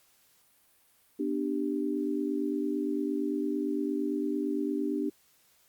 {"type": "chord", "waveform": "sine", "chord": "G major", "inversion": "first", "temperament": "equal with one note detuned", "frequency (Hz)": [246.9, 295.7, 392], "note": ["B3", "D4", "G4"], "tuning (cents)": [0, 12, 0], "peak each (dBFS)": [-34, -30, -34], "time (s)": [1.19, 5.1], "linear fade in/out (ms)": 10, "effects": ["white hiss -65 dBFS RMS until 5.68 s", "Opus 48 kbps"]}